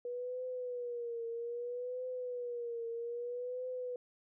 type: tone with vibrato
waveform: sine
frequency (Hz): 484.1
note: B4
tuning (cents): -35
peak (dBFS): -37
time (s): 0.05-3.96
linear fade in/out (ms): 2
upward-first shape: triangle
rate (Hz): 0.62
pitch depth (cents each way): 88
effects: none